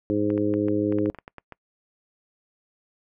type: harmonic tone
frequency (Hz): 104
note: G#2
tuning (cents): +3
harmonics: 1 / 2 / 3 / 4 / 5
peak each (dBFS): -32 / -31 / -23 / -27 / -30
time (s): 0.1-1.1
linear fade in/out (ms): 0
type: clicks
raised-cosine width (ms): 0.5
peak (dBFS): -24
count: 12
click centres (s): 0.303 / 0.378 / 0.539 / 0.684 / 0.924 / 0.986 / 1.059 / 1.147 / 1.187 / 1.279 / 1.383 / 1.523
effects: noise-tail reverb RT60 0.1 s tail -25 dB re dry